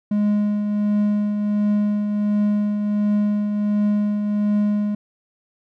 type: tone with tremolo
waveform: triangle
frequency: 207.7 Hz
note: G#3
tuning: in tune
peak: -13 dBFS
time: 0.11-4.95 s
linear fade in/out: 5 ms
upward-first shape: triangle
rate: 1.4 Hz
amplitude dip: 45%
effects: none